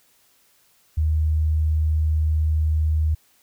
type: tone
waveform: sine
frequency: 77.78 Hz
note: D#2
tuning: in tune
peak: -17 dBFS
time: 0.97-3.15 s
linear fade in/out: 10 ms
effects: white hiss -60 dBFS RMS until 3.42 s